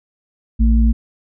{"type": "tone pair together", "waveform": "sine", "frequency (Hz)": [56.42, 227.1], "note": ["A1", "A#3"], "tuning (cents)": [44, -45], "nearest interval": "2 octaves", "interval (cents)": 2411, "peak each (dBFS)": [-10, -17], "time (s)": [0.59, 0.93], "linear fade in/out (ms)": 20, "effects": []}